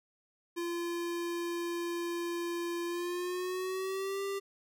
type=tone with pitch glide; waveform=square; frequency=343.6 to 394.7 Hz; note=F4 to G4; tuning=-28 to +12 cents; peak=-34 dBFS; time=0.56-4.4 s; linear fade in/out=20 ms; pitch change=+240 cents; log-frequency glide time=2.86-4.22 s; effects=none